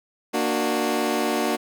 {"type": "chord", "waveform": "20% pulse", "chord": "Bb augmented", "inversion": "none", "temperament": "equal with one note detuned", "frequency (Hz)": [233.1, 297.1, 370], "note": ["Bb3", "D4", "F#4"], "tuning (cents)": [0, 20, 0], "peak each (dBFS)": -21, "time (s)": [0.33, 1.57], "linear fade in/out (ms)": 20, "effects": []}